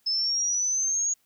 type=linear sweep; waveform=sine; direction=up; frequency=5190 to 6690 Hz; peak=-23 dBFS; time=0.06-1.14 s; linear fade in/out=10 ms; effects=white hiss -68 dBFS RMS until 1.25 s